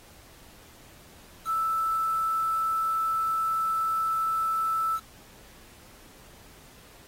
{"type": "tone with quantisation", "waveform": "sine", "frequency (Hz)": 1318.5, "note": "E6", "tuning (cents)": 0, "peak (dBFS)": -24, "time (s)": [1.45, 5], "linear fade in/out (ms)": 50, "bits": 7, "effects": ["pink hiss -53 dBFS RMS until 7.07 s", "AAC 48 kbps"]}